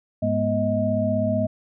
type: tone cluster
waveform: sine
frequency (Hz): 104.8 / 208.5 / 244.4 / 631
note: G#2 / G#3 / B3 / D#5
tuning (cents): +16 / +7 / -18 / +24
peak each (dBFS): -26 / -26 / -26 / -23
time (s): 0.22-1.47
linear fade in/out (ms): 10
effects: none